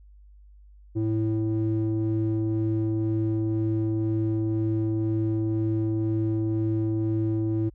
triangle ring-modulated tone, 110 Hz, A2, in tune, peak -17 dBFS, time 0.95-7.7 s, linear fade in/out 20 ms, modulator 219 Hz, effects tanh soft clip ceiling -13 dBFS + added 50 Hz sine -48 dBFS peak until 7.74 s

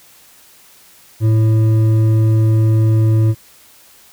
sine tone with hard clipping, 110.2 Hz, A2, 3 cents sharp, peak -11 dBFS, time 1.2-3.35 s, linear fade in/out 50 ms, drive 7 dB, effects white hiss -46 dBFS RMS until 4.12 s

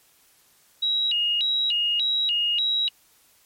sine tone with vibrato, 3322 Hz, G#7, in tune, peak -20 dBFS, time 0.82-2.89 s, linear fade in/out 10 ms, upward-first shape square, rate 1.7 Hz, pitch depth 260 cents each way, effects white hiss -59 dBFS RMS until 3.45 s + MP3 64 kbps

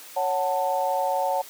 sine chord, F# minor, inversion second, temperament just, 555 / 740 / 888 Hz, C#5 / F#5 / A5, +2 / 0 / +16 cents, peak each -26 dBFS, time 0.16-1.42 s, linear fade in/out 10 ms, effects white hiss -44 dBFS RMS until 1.49 s + high-pass 300 Hz 12 dB/octave

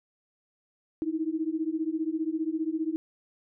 sine beating tone pair, 311.1 / 326.1 Hz, D#4 / E4, 0 / -19 cents, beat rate 15 Hz, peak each -30 dBFS, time 1.02-2.96 s, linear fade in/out 0 ms, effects none

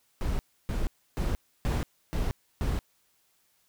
brown noise bursts, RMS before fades -28 dBFS, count 6, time 0.21-2.79 s, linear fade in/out 0 ms, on 180 ms, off 300 ms, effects white hiss -69 dBFS RMS until 3.68 s

